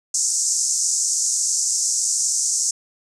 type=band-pass noise; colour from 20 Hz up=white; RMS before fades=-21 dBFS; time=0.14-2.71 s; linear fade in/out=5 ms; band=5700 to 8100 Hz; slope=48 dB/octave; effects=none